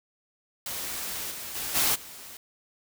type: noise with level steps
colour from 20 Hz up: white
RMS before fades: -34 / -38 / -33 / -24 / -44 dBFS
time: 0.66-2.37 s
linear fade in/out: 2 ms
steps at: 1.3 / 1.54 / 1.74 / 1.94 s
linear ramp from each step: 20 ms
effects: none